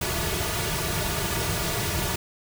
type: noise with comb filter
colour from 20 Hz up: pink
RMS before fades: -27 dBFS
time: 0.01-2.16 s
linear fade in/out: 5 ms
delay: 3.8 ms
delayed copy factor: -0.8
effects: none